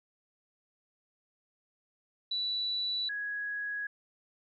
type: tone pair in turn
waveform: sine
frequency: 3951 / 1665.7 Hz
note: B7 / G#6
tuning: 0 / +5 cents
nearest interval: octave + minor third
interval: 1495 cents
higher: first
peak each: -30 / -33 dBFS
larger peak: first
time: 2.31-3.09 / 3.09-3.87 s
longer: neither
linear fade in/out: 5 ms
effects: none